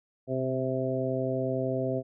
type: harmonic tone with a mistuned harmonic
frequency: 130.81 Hz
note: C3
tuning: in tune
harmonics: 1 / 2 / 3 / 4 / 5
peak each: -33 / -33 / -33 / -33 / -33 dBFS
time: 0.27-2.03 s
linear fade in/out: 50 ms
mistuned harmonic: 1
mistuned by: -30 cents
effects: none